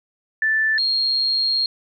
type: tone pair in turn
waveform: sine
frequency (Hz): 1760 / 4246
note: A6 / C8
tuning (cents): 0 / +25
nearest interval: octave + minor third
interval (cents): 1525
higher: second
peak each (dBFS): -16 / -17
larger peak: first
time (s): 0.42-0.78 / 0.78-1.66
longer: second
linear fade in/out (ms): 2
effects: none